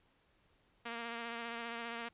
5% pulse tone with vibrato, 233.1 Hz, A#3, in tune, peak -29 dBFS, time 0.85-2.09 s, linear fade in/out 10 ms, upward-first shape triangle, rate 15 Hz, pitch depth 28 cents each way, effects pink hiss -72 dBFS RMS until 2.13 s + resampled to 8000 Hz

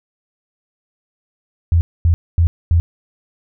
sine tone bursts, 84.2 Hz, E2, 37 cents sharp, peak -9 dBFS, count 4, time 1.72-2.8 s, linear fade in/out 0 ms, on 90 ms, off 240 ms, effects none

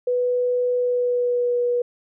sine tone with pitch glide, 493.9 to 485.4 Hz, B4 to B4, 0 to -30 cents, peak -18 dBFS, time 0.07-1.82 s, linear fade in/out 5 ms, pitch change -30 cents, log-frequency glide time 0.75-1.58 s, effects none

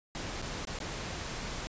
pink noise with dropouts, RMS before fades -38 dBFS, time 0.15-1.67 s, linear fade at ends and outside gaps 0 ms, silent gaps 0.417-0.424 / 0.651-0.672 / 0.788-0.802 s, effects resampled to 16000 Hz

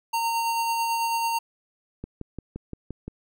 square tone with tremolo, 920 Hz, A#5, 23 cents flat, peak -23 dBFS, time 0.13-1.39 s, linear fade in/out 10 ms, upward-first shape sine, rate 9.1 Hz, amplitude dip 25%
click train, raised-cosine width 3 ms, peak -21 dBFS, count 7, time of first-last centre 2.04-3.08 s, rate 5.77 Hz
effects none

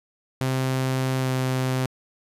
sawtooth tone with pitch glide, 130.9 to 129.7 Hz, C3 to C3, +1 to -15 cents, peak -18 dBFS, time 0.41-1.86 s, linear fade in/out 0 ms, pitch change -16 cents, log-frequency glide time 1.2-1.28 s, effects resampled to 32000 Hz + 10-bit

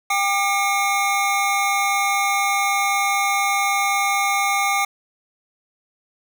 square tone cluster, 793 / 1200 / 2169 Hz, G5 / D6 / C#7, +20 / +37 / -38 cents, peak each -22 / -24 / -23 dBFS, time 0.1-4.85 s, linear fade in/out 5 ms, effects none

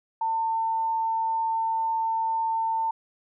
sine tone, 899 Hz, A5, 37 cents sharp, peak -23 dBFS, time 0.21-2.91 s, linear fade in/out 5 ms, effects none

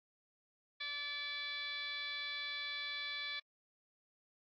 sine tone with frequency modulation, 2882 Hz, F#7, 46 cents flat, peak -39 dBFS, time 0.8-3.4 s, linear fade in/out 10 ms, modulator 573 Hz, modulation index 2.3, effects AAC 48 kbps

